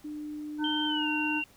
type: tone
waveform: sine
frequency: 300 Hz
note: D4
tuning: 37 cents sharp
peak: -35 dBFS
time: 0.04-0.69 s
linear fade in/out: 10 ms
type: harmonic tone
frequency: 303 Hz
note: D#4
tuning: 46 cents flat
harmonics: 1 / 3 / 5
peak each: -30 / -35 / -37 dBFS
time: 0.58-1.43 s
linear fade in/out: 50 ms
type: tone with pitch glide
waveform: sine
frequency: 3136 to 2762 Hz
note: G7 to F7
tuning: 0 to -20 cents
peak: -30 dBFS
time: 0.64-1.44 s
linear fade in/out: 2 ms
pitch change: -220 cents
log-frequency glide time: 0.86-1.08 s
effects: pink hiss -59 dBFS RMS until 1.56 s